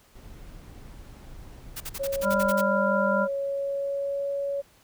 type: noise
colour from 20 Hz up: brown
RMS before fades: -44 dBFS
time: 0.15-2.52 s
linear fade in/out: 5 ms
type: noise bursts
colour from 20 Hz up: white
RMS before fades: -35 dBFS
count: 10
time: 1.76-2.615 s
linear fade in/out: 10 ms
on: 45 ms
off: 45 ms
type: tone with pitch glide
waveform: sine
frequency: 551 to 560.3 Hz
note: C#5 to C#5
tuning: -11 to +18 cents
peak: -26 dBFS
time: 1.99-4.62 s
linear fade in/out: 20 ms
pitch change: +29 cents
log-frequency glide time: 2.8-4.29 s
type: harmonic tone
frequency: 198.8 Hz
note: G3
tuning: 25 cents sharp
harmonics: 1 / 3 / 5 / 7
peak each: -27 / -27 / -29 / -27 dBFS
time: 2.22-3.28 s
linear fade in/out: 50 ms
effects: pink hiss -59 dBFS RMS until 4.83 s